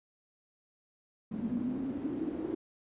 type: noise with band-pass filter sweep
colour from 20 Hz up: pink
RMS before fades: -35 dBFS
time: 1.31-2.55 s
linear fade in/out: 10 ms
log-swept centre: 220 to 330 Hz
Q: 9.6
effects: resampled to 8000 Hz